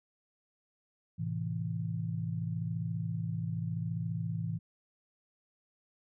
sine chord, A minor, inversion none, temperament equal, 110 / 130.81 / 164.81 Hz, A2 / C3 / E3, 0 / 0 / 0 cents, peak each -36 / -40 / -35 dBFS, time 1.18-4.59 s, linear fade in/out 20 ms, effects none

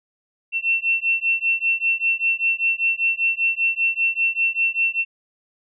sine beating tone pair, 2700 / 2705.1 Hz, E7 / E7, +41 / +44 cents, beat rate 5.1 Hz, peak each -21 dBFS, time 0.52-5.05 s, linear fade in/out 50 ms, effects none

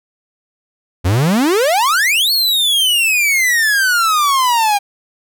45% pulse exponential two-way sweep, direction up then down, 82 to 4428 to 798 Hz, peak -11 dBFS, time 1.04-4.79 s, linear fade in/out 20 ms, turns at 2.32 s, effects none

